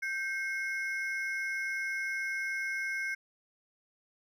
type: ring-modulated tone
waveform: triangle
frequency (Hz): 1864.7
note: A#6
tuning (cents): 0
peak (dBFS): -27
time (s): 0.02-3.15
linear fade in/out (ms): 10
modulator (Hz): 299
effects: none

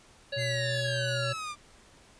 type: harmonic tone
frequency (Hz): 560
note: C#5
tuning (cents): +18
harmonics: 1 / 3 / 5 / 7 / 8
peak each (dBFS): -33 / -37 / -41 / -38 / -42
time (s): 0.32-1.33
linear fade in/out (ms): 10
type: tone with pitch glide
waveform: triangle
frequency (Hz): 121.5 to 123.34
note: B2 to B2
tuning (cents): -28 to -2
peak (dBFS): -30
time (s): 0.36-1.34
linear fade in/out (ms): 20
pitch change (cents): +26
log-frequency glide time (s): 0.58-0.66
type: exponential sweep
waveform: sawtooth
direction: down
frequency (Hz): 2100 to 1174.7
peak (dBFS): -31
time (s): 0.37-1.56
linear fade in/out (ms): 50
effects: pink hiss -57 dBFS RMS until 2.19 s + resampled to 22050 Hz

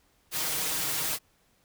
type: noise with comb filter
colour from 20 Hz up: white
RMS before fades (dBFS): -30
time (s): 0.31-1.19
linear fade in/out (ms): 50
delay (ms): 6.4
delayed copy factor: +1
effects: pink hiss -67 dBFS RMS until 1.64 s

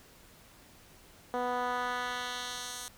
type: tone with band-pass filter sweep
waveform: 10% pulse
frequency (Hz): 246.9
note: B3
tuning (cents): 0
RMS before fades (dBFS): -35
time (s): 1.34-2.88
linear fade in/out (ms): 0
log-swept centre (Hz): 560 to 8500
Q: 0.9
effects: pink hiss -57 dBFS RMS until 2.97 s

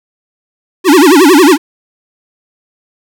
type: tone with vibrato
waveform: square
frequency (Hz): 326.2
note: E4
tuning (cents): -18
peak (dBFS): -3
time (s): 0.84-1.58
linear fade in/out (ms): 50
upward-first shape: sine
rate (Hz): 11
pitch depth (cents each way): 290
effects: none

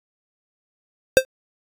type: tone with exponential decay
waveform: square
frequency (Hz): 523.3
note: C5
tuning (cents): 0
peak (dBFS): -5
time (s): 1.17-1.25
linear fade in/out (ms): 0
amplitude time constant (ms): 16
effects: AAC 64 kbps

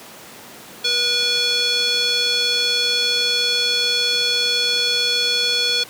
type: tone with band-pass filter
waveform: square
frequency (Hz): 484.1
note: B4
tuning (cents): -35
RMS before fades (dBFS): -19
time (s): 0.84-5.84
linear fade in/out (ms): 10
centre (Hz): 3900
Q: 5.3
effects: pink hiss -39 dBFS RMS until 5.89 s + high-pass 200 Hz 12 dB/octave

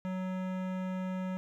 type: tone with hard clipping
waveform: sine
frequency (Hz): 185.9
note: F#3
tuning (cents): +8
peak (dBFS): -35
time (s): 0.05-1.37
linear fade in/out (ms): 0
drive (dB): 18
effects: none

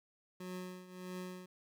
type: tone with tremolo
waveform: 25% pulse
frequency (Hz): 182.7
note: F#3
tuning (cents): -22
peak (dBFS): -37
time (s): 0.4-1.46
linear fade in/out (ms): 5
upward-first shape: triangle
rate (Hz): 1.6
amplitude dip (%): 80
effects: none

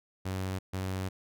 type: tone bursts at uneven times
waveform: sawtooth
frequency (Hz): 94.3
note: F#2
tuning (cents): +33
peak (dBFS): -28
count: 2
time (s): 0.25-0.59 / 0.73-1.09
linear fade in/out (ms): 10
effects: none

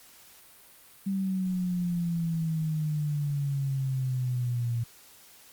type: exponential sweep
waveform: sine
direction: down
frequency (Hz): 196 to 116.54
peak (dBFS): -26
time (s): 1.06-4.84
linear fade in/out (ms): 10
effects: white hiss -54 dBFS RMS until 5.52 s + Opus 48 kbps

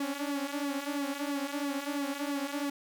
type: tone with flanger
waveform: sawtooth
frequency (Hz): 283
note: C#4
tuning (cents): +36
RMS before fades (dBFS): -34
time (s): 0-2.7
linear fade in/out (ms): 5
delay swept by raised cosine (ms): 1.3 to 7.3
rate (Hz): 3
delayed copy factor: -0.7
effects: 11-bit

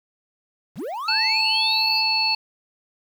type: linear sweep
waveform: triangle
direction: up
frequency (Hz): 79.5 to 4978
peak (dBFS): -25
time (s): 0.75-2.03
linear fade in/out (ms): 50
type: harmonic tone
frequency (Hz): 880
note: A5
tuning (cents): 0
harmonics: 1 / 3 / 5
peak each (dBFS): -26 / -24 / -20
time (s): 1.08-2.35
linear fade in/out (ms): 5
effects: 8-bit

